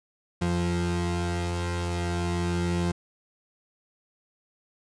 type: tone pair together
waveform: 30% pulse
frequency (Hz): 86.9 / 174.07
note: F2 / F3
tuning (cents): -8 / -5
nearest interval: octave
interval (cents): 1203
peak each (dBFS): -25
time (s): 0.41-2.92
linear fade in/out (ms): 10
effects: resampled to 22050 Hz